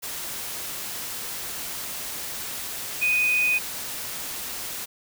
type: tone in noise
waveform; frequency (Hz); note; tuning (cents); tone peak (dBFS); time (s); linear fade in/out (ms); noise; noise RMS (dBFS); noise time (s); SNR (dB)
sine; 2489; D#7; 0; -19; 3.01-3.59; 20; white; -33; 0.02-4.86; +11
effects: none